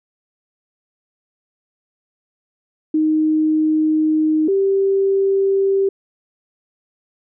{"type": "tone pair in turn", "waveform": "sine", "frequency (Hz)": [311.1, 390.6], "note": ["D#4", "G4"], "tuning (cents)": [0, -6], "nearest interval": "major third", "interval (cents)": 394, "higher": "second", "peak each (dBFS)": -13, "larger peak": "neither", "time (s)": [[2.94, 4.48], [4.48, 5.89]], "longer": "first", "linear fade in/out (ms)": 5, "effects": []}